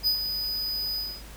square tone with ADSR envelope, 4978 Hz, D#8, in tune, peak -20 dBFS, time 0.03-1.23 s, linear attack 40 ms, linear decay 100 ms, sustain -8 dB, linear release 260 ms, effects added 52 Hz sine -43 dBFS peak until 1.36 s + pink hiss -47 dBFS RMS until 1.36 s

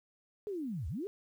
sine linear two-way sweep, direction down then up, 430.8 to 64.5 to 430.8 Hz, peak -35 dBFS, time 0.47-1.07 s, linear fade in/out 0 ms, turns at 0.88 s, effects 11-bit

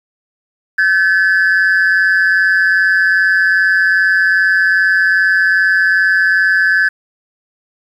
sine tone pair together, 1535 / 1717.5 Hz, G6 / A6, -37 / -42 cents, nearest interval major second, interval 195 cents, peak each -10 dBFS, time 0.78-6.89 s, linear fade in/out 10 ms, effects tanh soft clip ceiling -5 dBFS + 7-bit

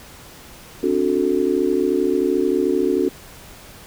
sine chord, D dominant seventh, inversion third, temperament just, 264.3 / 293.7 / 367.1 / 440.5 Hz, C4 / D4 / F#4 / A4, +18 / 0 / -14 / +2 cents, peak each -24 / -22 / -19 / -23 dBFS, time 0.83-3.09 s, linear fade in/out 5 ms, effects pink hiss -42 dBFS RMS until 3.86 s

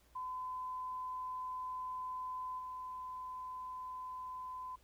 sine tone with level steps, 1016 Hz, B5, 49 cents sharp, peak -39 / -42 dBFS, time 0.15-4.76 s, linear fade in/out 10 ms, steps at 2.58 s, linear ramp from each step 20 ms, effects added 60 Hz sine -67 dBFS peak until 4.83 s + pink hiss -70 dBFS RMS until 4.83 s

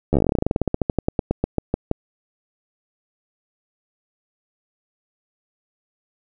slowing click train, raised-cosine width 2 ms, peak -5 dBFS, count 30, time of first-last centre 0.13-1.914 s, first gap 12 ms, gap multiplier 1.1, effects none

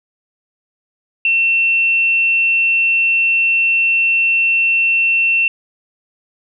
sine tone, 2700 Hz, E7, 41 cents sharp, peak -11 dBFS, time 1.25-5.48 s, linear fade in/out 2 ms, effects none

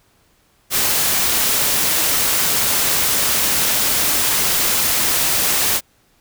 white noise, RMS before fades -17 dBFS, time 0.7-5.81 s, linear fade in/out 50 ms, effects pink hiss -58 dBFS RMS until 6.2 s

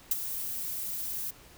violet noise with ADSR envelope, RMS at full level -24 dBFS, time 0.11-1.31 s, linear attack 4 ms, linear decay 26 ms, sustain -11 dB, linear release 9 ms, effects pink hiss -54 dBFS RMS until 1.57 s

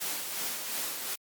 white noise with tremolo, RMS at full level -33 dBFS, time 0-1.16 s, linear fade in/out 20 ms, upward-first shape sine, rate 2.8 Hz, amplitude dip 40%, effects high-pass 200 Hz 12 dB/octave + Opus 48 kbps

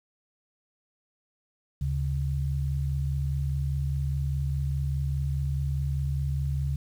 sine tone pair together, 73.1 / 137.99 Hz, D2 / C#3, -7 / -8 cents, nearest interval major seventh, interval 1099 cents, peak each -28 dBFS, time 1.81-6.76 s, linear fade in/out 5 ms, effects 9-bit

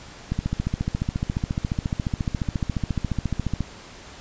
click train, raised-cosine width 5 ms, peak -11 dBFS, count 48, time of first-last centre 0.32-3.607 s, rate 14.3 Hz, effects pink hiss -43 dBFS RMS until 4.2 s + resampled to 16000 Hz

